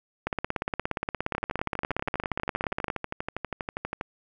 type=two click trains; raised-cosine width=0.5 ms; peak=-15 / -12 dBFS; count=34 / 46; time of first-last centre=1.35-4.011 / 0.27-2.902 s; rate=12.4 / 17.1 Hz; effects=none